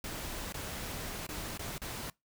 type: noise with dropouts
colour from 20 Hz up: pink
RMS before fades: -40 dBFS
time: 0.04-2.1 s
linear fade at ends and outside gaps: 2 ms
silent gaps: 0.524-0.542 / 1.267-1.289 / 1.576-1.593 / 1.781-1.817 s
effects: noise-tail reverb RT60 0.2 s tail -24 dB re dry